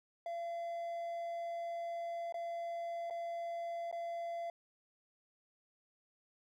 triangle tone with dropouts, 681 Hz, F5, 44 cents flat, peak -36 dBFS, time 0.26-4.5 s, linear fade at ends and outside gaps 2 ms, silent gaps 2.324-2.342 / 3.1-3.107 / 3.914-3.926 s, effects none

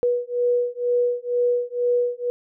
sine beating tone pair, 485.7 / 487.8 Hz, B4 / B4, -29 / -21 cents, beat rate 2.1 Hz, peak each -22 dBFS, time 0.03-2.3 s, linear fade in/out 0 ms, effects none

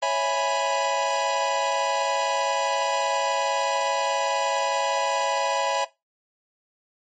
square chord, C# minor seventh, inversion none, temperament equal, 554.4 / 659.3 / 830.6 / 987.8 Hz, C#5 / E5 / G#5 / B5, 0 / 0 / 0 / 0 cents, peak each -28 dBFS, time 0.02-5.85 s, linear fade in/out 10 ms, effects noise-tail reverb RT60 0.2 s tail -17 dB re dry + MP3 32 kbps

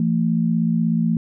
sine tone pair together, 168.56 / 225 Hz, E3 / A3, +39 / +39 cents, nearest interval perfect fourth, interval 500 cents, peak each -19 dBFS, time 0-1.17 s, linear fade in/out 2 ms, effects none

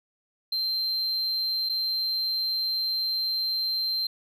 sine tone with dropouts, 4136 Hz, C8, 21 cents flat, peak -22 dBFS, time 0.52-4.07 s, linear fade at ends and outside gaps 5 ms, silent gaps 1.69-1.695 s, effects tanh soft clip ceiling -24 dBFS

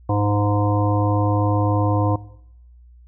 harmonic tone, 103.1 Hz, G#2, 12 cents flat, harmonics 1 / 3 / 5 / 7 / 9 / 10, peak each -19 / -24 / -26 / -27 / -29 / -29 dBFS, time 0.09-2.16 s, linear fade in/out 5 ms, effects noise-tail reverb RT60 0.8 s tail -19 dB re dry + added 60 Hz sine -44 dBFS peak until 3.07 s

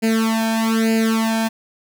sawtooth tone with flanger, 223.8 Hz, A3, 30 cents sharp, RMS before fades -18 dBFS, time 0.02-1.49 s, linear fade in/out 20 ms, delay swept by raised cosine 0.42 to 1.24 ms, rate 1.1 Hz, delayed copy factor +1, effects none

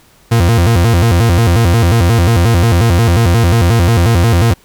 40% pulse tone with vibrato, 100 Hz, G2, 35 cents sharp, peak -6 dBFS, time 0.31-4.54 s, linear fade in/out 10 ms, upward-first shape square, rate 5.6 Hz, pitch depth 260 cents each way, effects pink hiss -47 dBFS RMS until 4.64 s

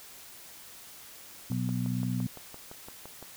harmonic tone, 61.74 Hz, B1, in tune, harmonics 2 / 3 / 4, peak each -31 / -33 / -34 dBFS, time 1.5-2.27 s, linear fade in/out 5 ms
click train, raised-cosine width 1 ms, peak -30 dBFS, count 11, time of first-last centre 1.52-3.226 s, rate 5.86 Hz
effects white hiss -49 dBFS RMS until 3.36 s

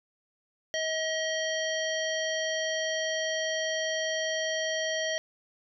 harmonic tone, 635 Hz, D#5, 35 cents sharp, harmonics 1 / 3 / 5 / 7 / 9, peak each -31 / -33 / -35 / -41 / -38 dBFS, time 0.74-5.18 s, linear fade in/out 0 ms, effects none

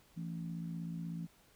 harmonic tone, 56.2 Hz, A1, 37 cents sharp, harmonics 3 / 4 / 5, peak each -39 / -48 / -51 dBFS, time 0.16-1.27 s, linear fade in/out 20 ms, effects pink hiss -66 dBFS RMS until 1.55 s

